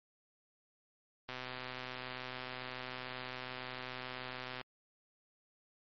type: click train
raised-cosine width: 0.3 ms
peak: -26 dBFS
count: 423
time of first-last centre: 1.29-4.613 s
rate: 127 Hz
effects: MP3 32 kbps